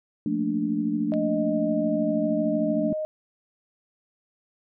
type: chord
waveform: sine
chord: Bb major seventh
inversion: second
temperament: equal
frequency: 174.61 / 220 / 233.1 / 293.7 Hz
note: F3 / A3 / Bb3 / D4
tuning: 0 / 0 / 0 / 0 cents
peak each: -32 / -27 / -32 / -26 dBFS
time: 0.26-2.93 s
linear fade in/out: 2 ms
type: tone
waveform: sine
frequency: 620 Hz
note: D#5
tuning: 6 cents flat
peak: -26 dBFS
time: 1.12-3.05 s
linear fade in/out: 0 ms
type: click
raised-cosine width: 0.3 ms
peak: -26 dBFS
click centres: 1.138 s
effects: none